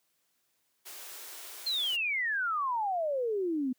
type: high-pass noise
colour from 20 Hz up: white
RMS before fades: -45 dBFS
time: 0.85-1.97 s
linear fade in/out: 20 ms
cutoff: 320 Hz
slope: 96 dB/octave
type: exponential sweep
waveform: sine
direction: down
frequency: 4253 to 245.7 Hz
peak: -28 dBFS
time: 1.66-3.73 s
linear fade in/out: 10 ms
effects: white hiss -75 dBFS RMS until 3.78 s + high-pass 100 Hz 12 dB/octave